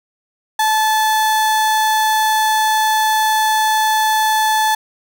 35% pulse tone, 869 Hz, A5, 22 cents flat, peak -11 dBFS, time 0.59-4.75 s, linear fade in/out 5 ms, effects none

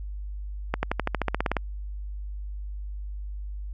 accelerating click train, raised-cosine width 0.5 ms, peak -9 dBFS, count 13, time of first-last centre 0.74-1.567 s, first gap 90 ms, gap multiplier 0.95, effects added 50 Hz sine -32 dBFS peak until 3.73 s

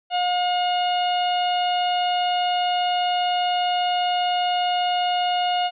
harmonic tone, 717 Hz, F5, 45 cents sharp, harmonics 1 / 2 / 3 / 4 / 5 / 6, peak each -20 / -34 / -36 / -27 / -37 / -39 dBFS, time 0.1-5.71 s, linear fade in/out 50 ms, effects none

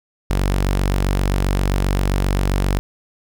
sawtooth tone, 47.57 Hz, F#1, 49 cents sharp, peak -12 dBFS, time 0.3-2.79 s, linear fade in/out 0 ms, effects 9-bit

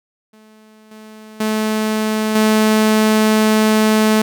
sawtooth tone with level steps, 216.6 Hz, A3, 27 cents flat, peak -40 / -32 / -12 / -7 dBFS, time 0.33-4.22 s, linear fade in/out 5 ms, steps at 0.91 / 1.4 / 2.35 s, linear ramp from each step 5 ms, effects none

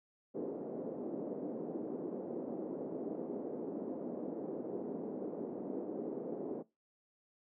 white band-pass noise, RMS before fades -41 dBFS, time 0.34-6.63 s, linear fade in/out 20 ms, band 220 to 470 Hz, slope 24 dB/octave, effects noise-tail reverb RT60 0.2 s tail -18 dB re dry

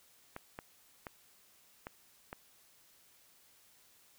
clicks, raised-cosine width 0.5 ms, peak -27 dBFS, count 5, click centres 0.364 / 0.589 / 1.068 / 1.869 / 2.329 s, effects white hiss -65 dBFS RMS until 4.18 s

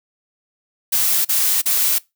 blue noise bursts, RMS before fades -17 dBFS, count 3, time 0.92-1.986 s, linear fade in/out 10 ms, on 330 ms, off 38 ms, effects noise-tail reverb RT60 0.2 s tail -22 dB re dry

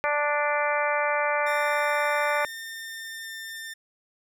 harmonic tone, 293.7 Hz, D4, in tune, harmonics 2 / 3 / 4 / 5 / 6 / 7 / 8, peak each -27 / -29 / -30 / -31 / -32 / -32 / -33 dBFS, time 0.04-2.45 s, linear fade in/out 0 ms
sawtooth tone with pitch glide, 1818 to 1798.2 Hz, A#6 to A6, -44 to +37 cents, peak -32 dBFS, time 1.46-3.74 s, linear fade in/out 10 ms, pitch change -19 cents, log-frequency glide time 2.15-3.49 s
effects none

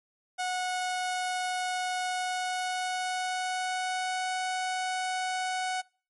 sawtooth tone with pitch glide, 733 to 741.5 Hz, F#5 to F#5, -16 to +4 cents, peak -25 dBFS, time 0.38-5.82 s, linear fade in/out 20 ms, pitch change +20 cents, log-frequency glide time 2.07-4.31 s, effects noise-tail reverb RT60 0.4 s tail -25 dB re dry + MP3 48 kbps

